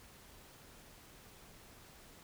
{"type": "silence", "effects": ["pink hiss -58 dBFS RMS until 2.23 s"]}